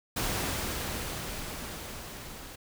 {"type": "noise with level ramp", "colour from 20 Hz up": "pink", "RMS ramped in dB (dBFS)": [-30, -45], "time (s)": [0.16, 2.56], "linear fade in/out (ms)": 10, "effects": []}